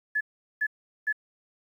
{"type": "tone bursts", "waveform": "sine", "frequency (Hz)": 1714, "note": "A6", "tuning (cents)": -46, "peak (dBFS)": -23, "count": 3, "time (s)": [0.15, 1.127], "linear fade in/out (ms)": 10, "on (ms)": 59, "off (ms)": 400, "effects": ["10-bit"]}